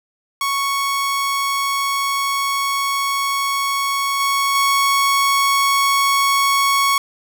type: tone with level steps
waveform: sawtooth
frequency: 1108.7 Hz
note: C#6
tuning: in tune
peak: -14 / -12 / -10 dBFS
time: 0.41-6.98 s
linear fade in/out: 2 ms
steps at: 4.2 / 4.55 s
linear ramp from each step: 2 ms
effects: none